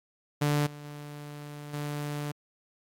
sawtooth tone with level steps, 146.83 Hz, D3, in tune, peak -20 / -38 / -36 / -28 dBFS, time 0.41-2.32 s, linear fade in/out 10 ms, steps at 0.66 / 0.84 / 1.73 s, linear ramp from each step 10 ms, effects AAC 64 kbps

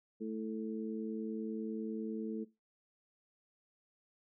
harmonic tone, 110 Hz, A2, in tune, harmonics 2 / 3 / 4, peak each -39 / -43 / -42 dBFS, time 0.2-2.45 s, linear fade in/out 20 ms, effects noise-tail reverb RT60 0.2 s tail -17 dB re dry

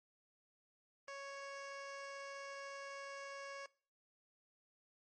15% pulse tone, 554.4 Hz, C#5, in tune, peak -40 dBFS, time 1.08-3.66 s, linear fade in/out 2 ms, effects noise-tail reverb RT60 0.5 s tail -23 dB re dry + MP3 32 kbps

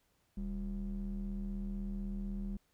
triangle ring-modulated tone, 80 Hz, D#2, 49 cents sharp, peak -31 dBFS, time 0.37-2.57 s, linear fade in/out 5 ms, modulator 118 Hz, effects pink hiss -75 dBFS RMS until 2.73 s

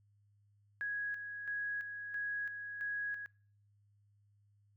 sine tone with tremolo, 1661.2 Hz, G#6, in tune, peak -35 dBFS, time 0.81-3.26 s, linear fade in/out 0 ms, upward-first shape square, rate 1.5 Hz, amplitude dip 50%, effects noise-tail reverb RT60 0.5 s tail -24 dB re dry + added 102 Hz sine -67 dBFS peak until 4.76 s

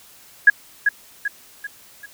sine tone with echo, 1661.2 Hz, G#6, in tune, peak -5 dBFS, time 0.47-0.5 s, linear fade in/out 5 ms, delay 390 ms, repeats 4, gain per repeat -7 dB, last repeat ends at 2.06 s, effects white hiss -48 dBFS RMS until 2.13 s

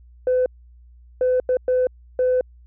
sine tone bursts at uneven times, 506 Hz, B4, 42 cents sharp, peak -14 dBFS, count 5, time 0.27-0.46 / 1.21-1.4 / 1.49-1.57 / 1.68-1.87 / 2.19-2.41 s, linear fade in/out 2 ms, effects tanh soft clip ceiling -13 dBFS + added 60 Hz sine -45 dBFS peak until 2.66 s

